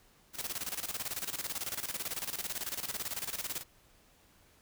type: noise with tremolo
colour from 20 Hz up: white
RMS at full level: -36 dBFS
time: 0.33-3.64 s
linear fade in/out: 50 ms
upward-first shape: square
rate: 18 Hz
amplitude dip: 75%
effects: pink hiss -64 dBFS RMS until 4.61 s